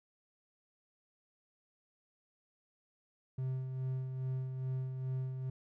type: tone with tremolo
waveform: triangle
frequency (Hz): 130.3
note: C3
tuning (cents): -7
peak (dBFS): -31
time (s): 3.38-5.5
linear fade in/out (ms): 5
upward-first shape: sine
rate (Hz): 2.4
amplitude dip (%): 45
effects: none